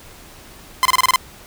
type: tone bursts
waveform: sawtooth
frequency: 1030 Hz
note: C6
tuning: 28 cents flat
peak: -7 dBFS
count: 7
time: 0.83-1.159 s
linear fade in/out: 0 ms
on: 23 ms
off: 28 ms
effects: pink hiss -42 dBFS RMS until 1.46 s